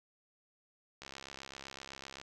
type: click train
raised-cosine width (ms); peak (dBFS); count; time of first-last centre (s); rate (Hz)
0.2; -28; 82; 1.02-2.215; 67.8
effects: none